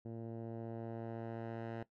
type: tone with low-pass filter sweep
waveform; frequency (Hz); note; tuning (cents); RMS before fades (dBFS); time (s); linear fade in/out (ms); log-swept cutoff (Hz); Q
10% pulse; 114.4; A#2; -32; -44; 0.05-1.83; 5; 390 to 1800; 0.74
effects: noise-tail reverb RT60 0.1 s tail -17 dB re dry